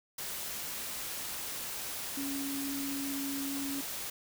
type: tone in noise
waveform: sine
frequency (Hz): 277.2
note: C#4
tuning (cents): 0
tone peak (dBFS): -35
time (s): 2.17-3.81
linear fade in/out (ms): 5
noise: white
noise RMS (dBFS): -39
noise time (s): 0.18-4.1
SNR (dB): +1
effects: none